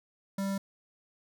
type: tone with notch filter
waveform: square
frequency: 196 Hz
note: G3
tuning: in tune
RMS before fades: -32 dBFS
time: 0.38-0.58 s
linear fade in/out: 5 ms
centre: 2700 Hz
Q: 1.6
effects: none